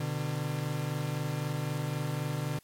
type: tone pair together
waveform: 40% pulse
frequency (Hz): 126.13 / 150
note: B2 / D3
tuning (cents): +37 / +37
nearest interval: minor third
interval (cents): 300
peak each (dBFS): -34 / -32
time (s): 0-2.59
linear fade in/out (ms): 5
effects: white hiss -64 dBFS RMS until 2.63 s + AAC 64 kbps